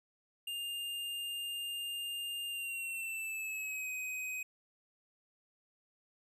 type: tone with pitch glide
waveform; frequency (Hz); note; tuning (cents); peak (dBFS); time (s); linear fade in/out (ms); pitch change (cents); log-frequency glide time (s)
square; 2808 to 2516; F7 to D#7; +9 to +19; -38; 0.47-4.43; 5; -190; 2.48-3.9
effects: none